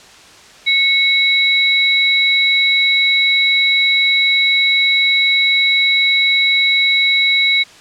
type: tone pair together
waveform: sine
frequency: 2200 / 3892 Hz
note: C#7 / B7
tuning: -14 / -26 cents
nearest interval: minor seventh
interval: 988 cents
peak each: -13 dBFS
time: 0.66-7.64 s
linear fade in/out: 20 ms
effects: white hiss -41 dBFS RMS until 7.8 s + low-pass 6000 Hz 12 dB/octave